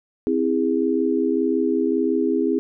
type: chord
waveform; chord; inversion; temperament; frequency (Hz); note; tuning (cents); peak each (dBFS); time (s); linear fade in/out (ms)
sine; C augmented; none; just; 261.6 / 327 / 408.8; C4 / E4 / G#4; 0 / -14 / -27; -22; 0.27-2.59; 0
effects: none